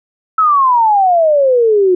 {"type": "exponential sweep", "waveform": "sine", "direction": "down", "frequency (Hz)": [1318.5, 355.3], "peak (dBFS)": -7, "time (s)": [0.38, 1.95], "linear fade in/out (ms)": 5, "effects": []}